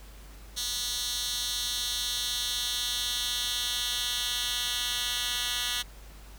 10% pulse tone with high-pass filter sweep, 244 Hz, B3, 21 cents flat, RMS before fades -31 dBFS, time 0.56-5.83 s, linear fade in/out 20 ms, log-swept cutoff 4300 to 2700 Hz, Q 2, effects added 50 Hz sine -46 dBFS peak until 6.38 s + pink hiss -53 dBFS RMS until 6.38 s

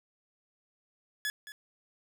sawtooth tone with echo, 1702 Hz, G#6, 42 cents sharp, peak -27 dBFS, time 1.25-1.3 s, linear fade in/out 0 ms, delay 220 ms, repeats 1, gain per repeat -13 dB, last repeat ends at 1.52 s, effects none

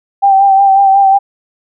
sine tone with vibrato, 784 Hz, G5, in tune, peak -4 dBFS, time 0.22-1.19 s, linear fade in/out 20 ms, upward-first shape sine, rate 5.5 Hz, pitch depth 31 cents each way, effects none

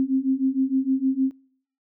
sine beating tone pair, 261.6 / 268.1 Hz, C4 / C4, 0 / +42 cents, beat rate 6.5 Hz, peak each -23 / -22 dBFS, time 0-1.31 s, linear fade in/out 0 ms, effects noise-tail reverb RT60 0.6 s tail -25 dB re dry

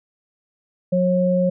sine tone pair together, 181.63 / 543 Hz, F#3 / C#5, -32 / -36 cents, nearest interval octave + perfect fifth, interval 1896 cents, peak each -18 dBFS, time 0.92-1.5 s, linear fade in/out 10 ms, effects none

